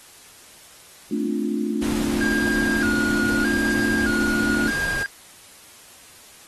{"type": "chord", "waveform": "sine", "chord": "D minor seventh", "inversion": "second", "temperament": "equal", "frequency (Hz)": [220, 261.6, 293.7, 349.2], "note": ["A3", "C4", "D4", "F4"], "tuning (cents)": [0, 0, 0, 0], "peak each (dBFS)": [-25, -29, -26, -29], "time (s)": [1.11, 4.71], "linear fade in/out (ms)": 5}
{"type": "noise", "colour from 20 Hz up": "pink", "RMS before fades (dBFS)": -31, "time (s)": [1.82, 5.03], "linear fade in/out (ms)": 0}
{"type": "tone with vibrato", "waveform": "triangle", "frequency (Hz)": 1523, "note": "F#6", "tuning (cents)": 50, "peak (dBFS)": -21, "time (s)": [2.21, 5.06], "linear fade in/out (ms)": 0, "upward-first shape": "square", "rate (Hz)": 0.81, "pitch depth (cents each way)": 100}
{"effects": ["white hiss -47 dBFS RMS until 6.47 s", "AAC 32 kbps"]}